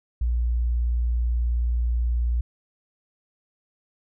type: tone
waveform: sine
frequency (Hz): 59.3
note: A#1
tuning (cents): +30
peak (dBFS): -20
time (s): 0.21-2.41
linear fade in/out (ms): 5
effects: none